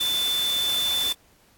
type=tone in noise; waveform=sine; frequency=3520 Hz; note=A7; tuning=in tune; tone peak=-22 dBFS; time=0-1.13 s; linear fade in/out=10 ms; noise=white; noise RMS=-31 dBFS; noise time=0-1.13 s; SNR=+6 dB; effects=pink hiss -59 dBFS RMS until 1.57 s + AAC 64 kbps